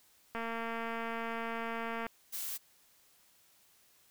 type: click train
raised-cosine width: 0.5 ms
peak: -24 dBFS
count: 394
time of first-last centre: 0.35-2.066 s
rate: 229 Hz
type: noise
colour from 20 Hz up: blue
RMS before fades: -39 dBFS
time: 2.32-2.58 s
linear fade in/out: 20 ms
effects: white hiss -66 dBFS RMS until 4.1 s